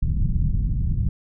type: low-pass noise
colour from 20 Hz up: pink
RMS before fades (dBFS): -21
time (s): 0.02-1.09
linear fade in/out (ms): 5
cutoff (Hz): 160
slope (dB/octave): 24
effects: none